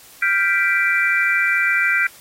sine chord, G dominant seventh, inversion third, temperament equal, 1396.9 / 1568 / 1975.5 / 2349 Hz, F6 / G6 / B6 / D7, 0 / 0 / 0 / 0 cents, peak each -22 / -20 / -20 / -20 dBFS, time 0.22-2.07 s, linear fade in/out 5 ms, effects white hiss -45 dBFS RMS until 2.2 s + AAC 48 kbps

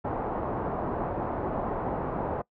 white low-pass noise, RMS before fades -31 dBFS, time 0.04-2.42 s, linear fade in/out 10 ms, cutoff 950 Hz, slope 24 dB/octave, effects noise-tail reverb RT60 0.1 s tail -22 dB re dry

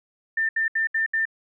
sine tone bursts, 1793 Hz, A6, 32 cents sharp, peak -20 dBFS, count 5, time 0.37-1.254 s, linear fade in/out 5 ms, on 120 ms, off 71 ms, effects none

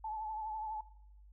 sine tone with vibrato, 867 Hz, A5, 26 cents flat, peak -37 dBFS, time 0.04-0.81 s, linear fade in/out 5 ms, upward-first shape sine, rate 12 Hz, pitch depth 39 cents each way, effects noise-tail reverb RT60 0.8 s tail -19 dB re dry + added 50 Hz sine -55 dBFS peak until 1.32 s

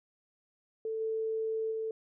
sine tone with level steps, 443 Hz, A4, 12 cents sharp, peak -32 / -30 / -32 dBFS, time 0.85-1.91 s, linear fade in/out 2 ms, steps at 1 / 1.71 s, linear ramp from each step 10 ms, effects none

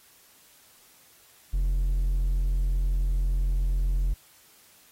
sine tone with hard clipping, 43.65 Hz, F1, in tune, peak -23 dBFS, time 1.53-4.14 s, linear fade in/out 10 ms, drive 3 dB, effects white hiss -57 dBFS RMS until 4.91 s + AAC 48 kbps

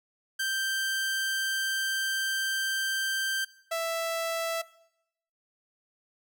sawtooth tone pair in turn, 1568 / 660.9 Hz, G6 / E5, 0 / +4 cents, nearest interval octave + minor third, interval 1496 cents, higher first, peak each -24 dBFS, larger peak neither, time 0.39-3.45 / 3.71-4.62 s, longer first, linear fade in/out 10 ms, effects noise-tail reverb RT60 0.8 s tail -20 dB re dry

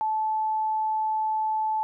sine tone, 870 Hz, A5, 20 cents flat, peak -23 dBFS, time 0.01-1.83 s, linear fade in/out 0 ms, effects none

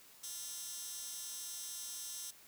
15% pulse tone with high-pass filter, 349.2 Hz, F4, in tune, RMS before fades -45 dBFS, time 0.23-2.31 s, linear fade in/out 10 ms, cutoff 6500 Hz, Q 1.3, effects white hiss -60 dBFS RMS until 2.47 s

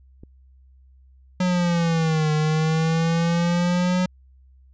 click, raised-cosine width 3 ms, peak -29 dBFS, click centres 0.235 s
square exponential two-way sweep, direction down then up, 183.4 to 152.6 to 183.4 Hz, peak -19 dBFS, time 1.4-4.06 s, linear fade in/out 5 ms, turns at 2.32 s
effects added 65 Hz sine -49 dBFS peak until 4.73 s + resampled to 16000 Hz

